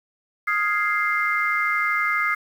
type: chord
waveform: sine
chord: F minor seventh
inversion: third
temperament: equal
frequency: 1244.5 / 1396.9 / 1661.2 / 2093 Hz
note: Eb6 / F6 / Ab6 / C7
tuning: 0 / 0 / 0 / 0 cents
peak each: -24 / -28 / -28 / -22 dBFS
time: 0.47-2.35 s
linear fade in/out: 10 ms
effects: tanh soft clip ceiling -9 dBFS + 8-bit